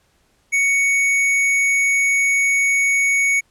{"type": "tone with tanh clipping", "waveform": "triangle", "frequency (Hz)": 2228, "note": "C#7", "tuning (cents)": 8, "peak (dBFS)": -16, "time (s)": [0.52, 3.41], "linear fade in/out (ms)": 20, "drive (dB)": 18, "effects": ["pink hiss -61 dBFS RMS until 3.5 s", "low-pass 11000 Hz 12 dB/octave"]}